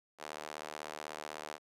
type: tone with high-pass filter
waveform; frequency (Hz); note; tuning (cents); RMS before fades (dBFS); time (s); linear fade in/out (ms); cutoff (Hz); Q
sawtooth; 76.1; D#2; -38; -45; 0.18-1.59; 50; 630; 1
effects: low-pass 11000 Hz 12 dB/octave